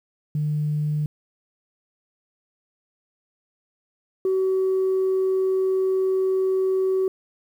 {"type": "tone pair in turn", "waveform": "sine", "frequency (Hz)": [150.2, 378.5], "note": ["D3", "F#4"], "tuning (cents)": [39, 39], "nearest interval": "octave + major third", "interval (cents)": 1600, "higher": "second", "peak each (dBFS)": [-20, -17], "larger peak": "second", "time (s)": [[0.35, 1.06], [4.25, 7.08]], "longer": "second", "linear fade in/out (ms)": 2, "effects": ["tanh soft clip ceiling -16 dBFS", "9-bit"]}